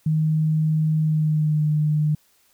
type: tone with pitch glide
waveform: sine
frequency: 156.2 to 151.75 Hz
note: D#3 to D#3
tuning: +7 to -43 cents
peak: -17 dBFS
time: 0.06-2.15 s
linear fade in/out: 5 ms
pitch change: -50 cents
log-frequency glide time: 1-1.65 s
effects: white hiss -61 dBFS RMS until 2.53 s